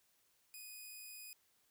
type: tone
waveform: 5% pulse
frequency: 2489 Hz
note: D#7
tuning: in tune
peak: -40 dBFS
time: 0.54-1.33 s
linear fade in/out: 0 ms
effects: white hiss -75 dBFS RMS until 1.7 s